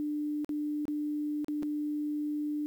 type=tone with dropouts; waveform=sine; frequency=297.5 Hz; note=D4; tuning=22 cents sharp; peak=-30 dBFS; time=0-2.66 s; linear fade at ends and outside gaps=0 ms; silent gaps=0.446-0.492 / 0.854-0.881 / 1.445-1.483 / 1.625-1.631 s; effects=10-bit